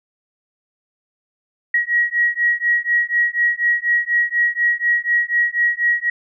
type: beating tone pair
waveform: sine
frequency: 1902 / 1906.1 Hz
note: A#6 / A#6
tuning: +34 / +38 cents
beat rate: 4.1 Hz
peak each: -18 dBFS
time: 1.74-6.1 s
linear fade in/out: 5 ms
effects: none